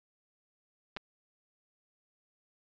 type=clicks; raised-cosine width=0.3 ms; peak=-23 / -23 dBFS; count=2; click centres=0.965 / 0.97 s; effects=resampled to 16000 Hz